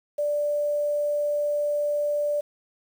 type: tone with quantisation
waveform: sine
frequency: 587.3 Hz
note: D5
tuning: in tune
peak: -22 dBFS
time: 0.18-2.41 s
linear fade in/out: 10 ms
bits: 8
effects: none